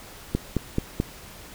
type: click train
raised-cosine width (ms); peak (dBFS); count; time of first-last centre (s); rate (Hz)
3; -9; 4; 0.35-1.001; 4.61
effects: pink hiss -44 dBFS RMS until 1.54 s